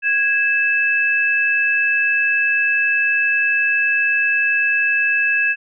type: tone pair together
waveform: sine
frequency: 1651.8 / 2622 Hz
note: G#6 / E7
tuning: -10 / -10 cents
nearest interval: minor sixth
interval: 800 cents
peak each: -17 dBFS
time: 0.02-5.56 s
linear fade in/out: 50 ms
effects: none